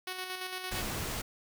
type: tone with tremolo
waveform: 5% pulse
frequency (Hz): 370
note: F#4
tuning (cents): 0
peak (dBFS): -24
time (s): 0.07-0.82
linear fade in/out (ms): 5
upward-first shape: square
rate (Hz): 8.8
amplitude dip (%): 40
type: noise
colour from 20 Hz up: pink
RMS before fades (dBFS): -36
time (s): 0.71-1.22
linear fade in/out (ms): 10
effects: none